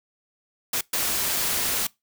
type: noise bursts at uneven times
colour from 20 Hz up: white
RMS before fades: -25 dBFS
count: 2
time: 0.73-0.81 / 0.93-1.87 s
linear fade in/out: 5 ms
effects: noise-tail reverb RT60 0.2 s tail -23 dB re dry